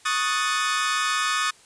sawtooth chord, D# half-diminished seventh, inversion third, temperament equal, 1108.7 / 1244.5 / 1480 / 1760 Hz, C#6 / D#6 / F#6 / A6, 0 / 0 / 0 / 0 cents, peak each -26 / -21 / -27 / -24 dBFS, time 0.05-1.51 s, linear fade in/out 10 ms, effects white hiss -53 dBFS RMS until 1.65 s + resampled to 22050 Hz

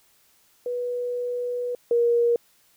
sine tone pair in turn, 489.3 / 472.9 Hz, B4 / A#4, -16 / +25 cents, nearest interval minor second, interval 59 cents, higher first, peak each -25 / -17 dBFS, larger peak second, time 0.66-1.75 / 1.91-2.36 s, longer first, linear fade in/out 2 ms, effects white hiss -61 dBFS RMS until 2.76 s

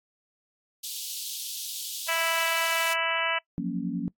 pink high-pass noise, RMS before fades -35 dBFS, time 0.83-2.94 s, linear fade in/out 10 ms, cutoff 3100 Hz, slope 48 dB/octave
harmonic tone, 329.6 Hz, E4, in tune, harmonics 2 / 3 / 4 / 5 / 6 / 7 / 8 / 9, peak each -33 / -33 / -33 / -33 / -33 / -33 / -33 / -33 dBFS, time 2.08-3.39 s, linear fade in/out 10 ms
sine chord, Gb major seventh, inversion third, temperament equal, 174.61 / 185 / 233.1 / 277.2 Hz, F3 / Gb3 / Bb3 / Db4, 0 / 0 / 0 / 0 cents, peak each -33 dBFS, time 3.58-4.08 s, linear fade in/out 0 ms
effects noise-tail reverb RT60 0.1 s tail -22 dB re dry + AAC 64 kbps

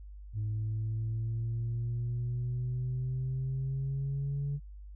sine exponential sweep, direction up, 106.3 to 142.7 Hz, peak -29 dBFS, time 0.33-4.6 s, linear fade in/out 50 ms, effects tanh soft clip ceiling -28 dBFS + added 50 Hz sine -44 dBFS peak until 4.95 s

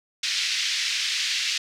white band-pass noise, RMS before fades -26 dBFS, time 0.23-1.58 s, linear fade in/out 5 ms, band 2000 to 5300 Hz, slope 24 dB/octave, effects none

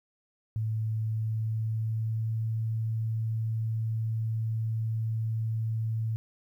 sine tone with pitch glide, 110 to 111.66 Hz, A2 to A2, 0 to +26 cents, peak -27 dBFS, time 0.56-6.16 s, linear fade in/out 0 ms, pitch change +26 cents, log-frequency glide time 1.03-2.43 s, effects 11-bit

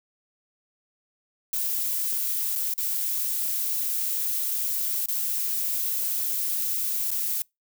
violet noise with dropouts, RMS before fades -27 dBFS, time 1.53-7.42 s, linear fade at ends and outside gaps 1 ms, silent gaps 2.554-2.559 / 2.738-2.779 / 5.059-5.085 / 7.106-7.114 s, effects noise-tail reverb RT60 0.2 s tail -26 dB re dry

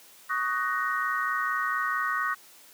sine chord, D# minor seventh, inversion third, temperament just, 1120.1 / 1244.5 / 1493.4 / 1866.8 Hz, C#6 / D#6 / F#6 / A#6, +18 / 0 / +16 / +2 cents, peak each -31 dBFS, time 0.29-2.35 s, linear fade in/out 20 ms, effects white hiss -53 dBFS RMS until 2.73 s + high-pass 200 Hz 12 dB/octave

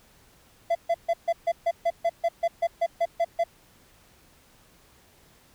triangle tone bursts, 676 Hz, E5, 43 cents sharp, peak -18 dBFS, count 15, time 0.7-3.44 s, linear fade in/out 10 ms, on 52 ms, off 140 ms, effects pink hiss -58 dBFS RMS until 5.54 s

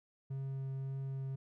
triangle tone with vibrato, 134.8 Hz, C#3, 48 cents flat, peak -35 dBFS, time 0.3-1.36 s, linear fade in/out 10 ms, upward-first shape triangle, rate 1.8 Hz, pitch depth 9 cents each way, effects none

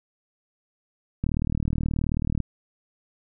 click train, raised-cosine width 5 ms, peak -13 dBFS, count 46, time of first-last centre 1.24-2.403 s, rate 38.7 Hz, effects none

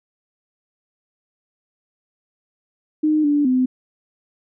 sine tone with pitch steps, 306.9 / 291.5 / 255.5 Hz, D#4 / D4 / C4, -24 / -13 / -41 cents, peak -14 dBFS, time 3.03-3.66 s, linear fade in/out 10 ms, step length 210 ms, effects none

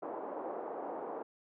pink band-pass noise, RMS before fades -41 dBFS, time 0.02-1.23 s, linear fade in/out 10 ms, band 340 to 960 Hz, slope 24 dB/octave, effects none

